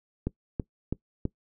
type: click train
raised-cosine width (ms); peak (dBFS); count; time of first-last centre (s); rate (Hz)
3; -15; 4; 0.27-1.254; 3.05
effects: noise-tail reverb RT60 0.1 s tail -21 dB re dry